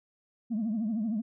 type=tone with vibrato; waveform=sine; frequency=219.5 Hz; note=A3; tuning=4 cents flat; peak=-26 dBFS; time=0.5-1.22 s; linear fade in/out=20 ms; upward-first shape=triangle; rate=13 Hz; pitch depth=160 cents each way; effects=tanh soft clip ceiling -25 dBFS